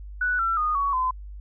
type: tone with pitch steps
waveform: sine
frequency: 1480 / 1349.3 / 1230.2 / 1121.6 / 1022.6 Hz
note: F#6 / E6 / D#6 / C#6 / C6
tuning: 0 / +40 / -20 / +20 / -40 cents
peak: -21 dBFS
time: 0.21-1.11 s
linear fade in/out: 5 ms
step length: 180 ms
effects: added 50 Hz sine -36 dBFS peak until 1.4 s